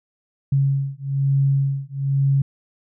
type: beating tone pair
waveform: sine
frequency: 137.2 / 138.3 Hz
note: C#3 / C#3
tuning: -17 / -4 cents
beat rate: 1.1 Hz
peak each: -20 dBFS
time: 0.52-2.42 s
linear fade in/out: 5 ms
effects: none